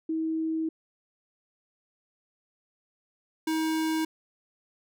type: tone pair in turn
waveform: sine / square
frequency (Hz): 320.5 / 317.9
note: E4 / D#4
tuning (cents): -49 / +37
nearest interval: unison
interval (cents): 14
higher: first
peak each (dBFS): -26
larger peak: neither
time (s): 0.09-0.69 / 3.47-4.05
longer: first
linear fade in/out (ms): 5
effects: none